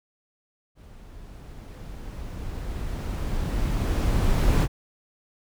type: noise with level ramp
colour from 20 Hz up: brown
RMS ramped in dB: -46 to -18 dBFS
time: 0.75-4.68 s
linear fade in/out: 50 ms
effects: none

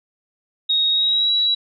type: tone with pitch glide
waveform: sine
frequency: 3758 to 3902 Hz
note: A#7 to B7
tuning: +13 to -22 cents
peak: -15 dBFS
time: 0.69-1.55 s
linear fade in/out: 10 ms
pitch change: +65 cents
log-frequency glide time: 0.91-1.32 s
effects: none

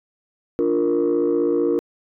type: chord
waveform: sine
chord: Bb major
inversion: first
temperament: equal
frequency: 293.7 / 349.2 / 466.2 Hz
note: D4 / F4 / Bb4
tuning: 0 / 0 / 0 cents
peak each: -21 / -19 / -19 dBFS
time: 0.59-1.79 s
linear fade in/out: 0 ms
effects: tanh soft clip ceiling -12 dBFS

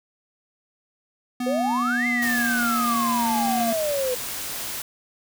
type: tone with pitch glide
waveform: square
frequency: 247.2 to 232 Hz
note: B3 to A#3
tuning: +2 to -8 cents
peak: -25 dBFS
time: 1.4-3.73 s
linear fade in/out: 5 ms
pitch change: -110 cents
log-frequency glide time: 1.54-3.37 s
type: exponential two-way sweep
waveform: sine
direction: up then down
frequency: 491.4 to 2115 to 491.4 Hz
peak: -22 dBFS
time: 1.46-4.15 s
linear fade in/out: 10 ms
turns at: 2.07 s
type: noise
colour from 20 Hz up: white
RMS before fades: -31 dBFS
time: 2.22-4.82 s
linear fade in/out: 2 ms
effects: none

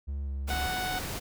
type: tone with vibrato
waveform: triangle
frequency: 69.3 Hz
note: C#2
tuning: in tune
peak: -29 dBFS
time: 0.07-0.68 s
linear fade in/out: 20 ms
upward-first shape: square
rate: 2.5 Hz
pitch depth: 20 cents each way
type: noise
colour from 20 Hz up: pink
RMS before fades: -36 dBFS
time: 0.47-1.2 s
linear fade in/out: 20 ms
type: harmonic tone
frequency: 740 Hz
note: F#5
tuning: in tune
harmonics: 1 / 2 / 3 / 4 / 5 / 6 / 7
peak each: -33 / -36 / -42 / -45 / -41 / -49 / -48 dBFS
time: 0.5-0.99 s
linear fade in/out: 2 ms
effects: none

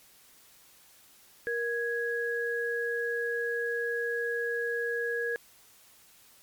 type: tone pair together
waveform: sine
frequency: 470.5 / 1661.2 Hz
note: A#4 / G#6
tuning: +16 / 0 cents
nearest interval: octave + minor seventh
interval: 2184 cents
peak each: -31 / -31 dBFS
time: 1.47-5.36 s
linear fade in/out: 0 ms
effects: white hiss -58 dBFS RMS until 6.42 s + MP3 96 kbps

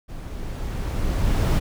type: noise with level ramp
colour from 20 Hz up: brown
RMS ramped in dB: -35 to -17 dBFS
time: 0.08-1.6 s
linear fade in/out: 20 ms
effects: none

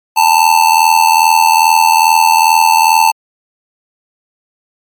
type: tone with amplitude modulation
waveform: square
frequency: 887 Hz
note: A5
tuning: 14 cents sharp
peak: -3 dBFS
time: 0.16-3.12 s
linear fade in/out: 20 ms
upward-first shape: sine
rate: 82.4 Hz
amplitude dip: 80%
effects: MP3 96 kbps

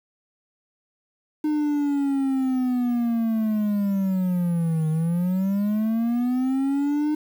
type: linear two-way sweep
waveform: triangle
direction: down then up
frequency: 305.4 to 155.56 to 305.4 Hz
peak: -18 dBFS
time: 1.44-7.15 s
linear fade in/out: 5 ms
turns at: 4.89 s
effects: 8-bit

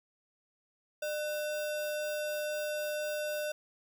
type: tone with sample-and-hold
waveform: sine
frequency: 602 Hz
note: D5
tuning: 43 cents sharp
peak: -32 dBFS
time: 1.02-3.52 s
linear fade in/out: 5 ms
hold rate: 2100 Hz
effects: none

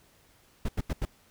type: noise bursts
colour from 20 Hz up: brown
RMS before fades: -28 dBFS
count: 4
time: 0.65-1.053 s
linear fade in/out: 5 ms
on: 37 ms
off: 85 ms
effects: pink hiss -62 dBFS RMS until 1.3 s

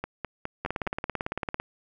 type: two click trains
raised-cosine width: 0.5 ms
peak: -14 / -16 dBFS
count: 18 / 5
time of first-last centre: 0.65-1.6 / 0.04-0.868 s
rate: 17.9 / 4.83 Hz
effects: none

